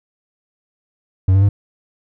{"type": "tone with pitch steps", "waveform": "triangle", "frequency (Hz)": [93.9, 97.21, 100.64], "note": ["F#2", "G2", "G2"], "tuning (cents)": [26, -14, 46], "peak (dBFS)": -7, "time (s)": [1.28, 1.49], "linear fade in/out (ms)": 5, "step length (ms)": 70, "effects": []}